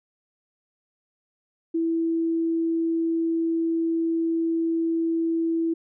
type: tone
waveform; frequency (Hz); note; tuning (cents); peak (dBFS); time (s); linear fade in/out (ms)
sine; 329.6; E4; 0; -21; 1.74-5.74; 10
effects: none